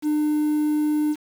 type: tone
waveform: triangle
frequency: 301.4 Hz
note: D4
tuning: 45 cents sharp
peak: -16 dBFS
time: 0.02-1.16 s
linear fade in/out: 50 ms
effects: tanh soft clip ceiling -12 dBFS + 7-bit